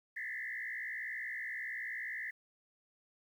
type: tone with frequency modulation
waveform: sine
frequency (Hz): 1900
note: A#6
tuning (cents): +33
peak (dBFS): -38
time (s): 0.16-2.31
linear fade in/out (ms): 10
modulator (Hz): 60.8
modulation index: 2.9
effects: 11-bit

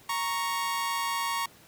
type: tone pair together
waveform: sawtooth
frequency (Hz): 932.3 / 1108.7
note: A#5 / C#6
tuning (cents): 0 / 0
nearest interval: minor third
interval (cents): 300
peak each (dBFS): -27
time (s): 0.09-1.46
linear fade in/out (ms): 5
effects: pink hiss -55 dBFS RMS until 1.67 s + high-pass 80 Hz 12 dB/octave

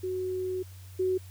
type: tone pair in turn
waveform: sine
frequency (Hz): 370 / 372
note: F#4 / F#4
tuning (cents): 0 / +9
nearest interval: unison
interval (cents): 9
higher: second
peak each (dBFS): -29 / -24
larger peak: second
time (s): 0.03-0.63 / 0.99-1.18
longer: first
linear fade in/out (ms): 10
effects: added 93 Hz sine -44 dBFS peak until 1.3 s + white hiss -56 dBFS RMS until 1.3 s

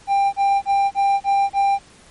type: tone bursts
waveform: triangle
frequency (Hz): 794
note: G5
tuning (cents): +22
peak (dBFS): -12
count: 6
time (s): 0.07-1.79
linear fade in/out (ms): 50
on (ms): 260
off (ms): 32
effects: pink hiss -48 dBFS RMS until 2.1 s + MP3 48 kbps

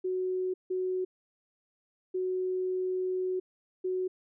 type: tone bursts at uneven times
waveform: sine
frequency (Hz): 370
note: F#4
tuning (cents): 0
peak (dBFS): -28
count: 4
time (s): 0.04-0.54 / 0.7-1.05 / 2.14-3.4 / 3.84-4.08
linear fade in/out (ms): 10
effects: none

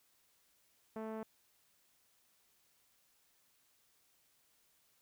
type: tone with low-pass filter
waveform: 5% pulse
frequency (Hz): 220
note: A3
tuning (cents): 0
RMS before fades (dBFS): -43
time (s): 0.96-1.23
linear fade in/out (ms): 2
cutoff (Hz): 590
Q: 0.69
effects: white hiss -73 dBFS RMS until 5.01 s

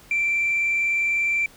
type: tone with vibrato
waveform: sine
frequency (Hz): 2347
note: D7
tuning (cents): -2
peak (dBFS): -18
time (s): 0.11-1.46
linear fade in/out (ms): 2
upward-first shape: sine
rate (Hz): 20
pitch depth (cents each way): 17
effects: tanh soft clip ceiling -16 dBFS + pink hiss -50 dBFS RMS until 1.56 s

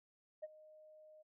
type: tone with ADSR envelope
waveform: sine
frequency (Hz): 618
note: D#5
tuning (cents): -12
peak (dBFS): -39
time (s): 0.42-1.23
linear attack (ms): 19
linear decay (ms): 29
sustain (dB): -19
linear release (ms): 19
effects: tanh soft clip ceiling -39 dBFS

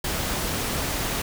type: noise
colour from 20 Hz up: pink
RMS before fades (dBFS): -27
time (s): 0.04-1.22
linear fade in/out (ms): 5
effects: none

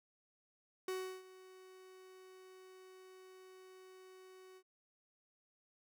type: tone with ADSR envelope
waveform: 45% pulse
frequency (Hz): 373.6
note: F#4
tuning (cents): +17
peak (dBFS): -37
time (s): 0.88-4.63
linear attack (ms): 3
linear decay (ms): 340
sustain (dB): -19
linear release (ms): 62
effects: none

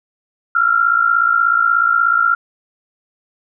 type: tone pair together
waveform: sine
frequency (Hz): 1342.4 / 1399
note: E6 / F6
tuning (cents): +31 / +3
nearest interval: minor second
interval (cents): 72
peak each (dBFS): -15 / -13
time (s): 0.55-2.35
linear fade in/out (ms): 5
effects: none

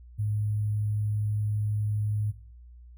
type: tone with sample-and-hold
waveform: sine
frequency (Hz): 105.3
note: G#2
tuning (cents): +24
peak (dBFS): -25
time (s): 0.18-2.32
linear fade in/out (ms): 20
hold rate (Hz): 11025
effects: noise-tail reverb RT60 0.6 s tail -22 dB re dry + added 60 Hz sine -46 dBFS peak until 2.97 s

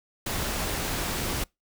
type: noise with amplitude modulation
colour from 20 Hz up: pink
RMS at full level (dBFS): -28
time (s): 0.26-1.44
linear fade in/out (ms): 5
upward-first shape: sine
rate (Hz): 218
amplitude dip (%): 35
effects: noise-tail reverb RT60 0.2 s tail -26 dB re dry

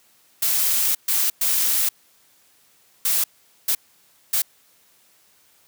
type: noise bursts at uneven times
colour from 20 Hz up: blue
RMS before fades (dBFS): -20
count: 6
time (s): 0.42-0.95 / 1.08-1.3 / 1.41-1.89 / 3.05-3.24 / 3.68-3.75 / 4.33-4.42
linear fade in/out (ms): 5
effects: white hiss -58 dBFS RMS until 5.67 s + high-pass 80 Hz 12 dB/octave

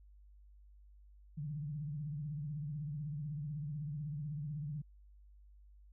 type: tone with vibrato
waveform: sine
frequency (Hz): 148.1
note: D3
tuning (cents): +15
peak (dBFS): -38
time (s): 1.37-4.82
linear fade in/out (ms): 10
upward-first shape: triangle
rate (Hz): 16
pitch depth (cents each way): 150
effects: added 50 Hz sine -57 dBFS peak until 5.92 s

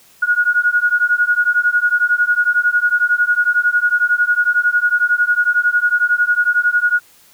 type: beating tone pair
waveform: sine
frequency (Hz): 1441 / 1452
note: F#6 / F#6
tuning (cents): -46 / -33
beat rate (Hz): 11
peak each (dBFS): -15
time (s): 0.22-7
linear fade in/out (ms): 10
effects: white hiss -49 dBFS RMS until 7.33 s

